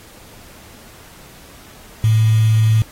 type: tone with quantisation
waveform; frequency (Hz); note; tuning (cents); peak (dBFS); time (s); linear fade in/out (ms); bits
sine; 110.3; A2; +5; -10; 2.04-2.82; 0; 5
effects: pink hiss -43 dBFS RMS until 2.91 s + AAC 48 kbps